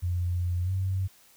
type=tone with pitch glide; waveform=sine; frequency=88.4 to 94.74 Hz; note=F2 to F#2; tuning=+22 to +41 cents; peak=-25 dBFS; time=0.02-1.08 s; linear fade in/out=20 ms; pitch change=+119 cents; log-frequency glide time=0.63-0.71 s; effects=white hiss -58 dBFS RMS until 1.36 s